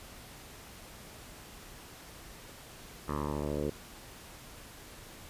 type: tone with low-pass filter sweep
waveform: 10% pulse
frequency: 73.6 Hz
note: D2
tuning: 4 cents sharp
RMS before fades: -34 dBFS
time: 3.08-3.7 s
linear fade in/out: 5 ms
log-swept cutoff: 1300 to 460 Hz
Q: 2.9
effects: pink hiss -50 dBFS RMS until 5.29 s + resampled to 32000 Hz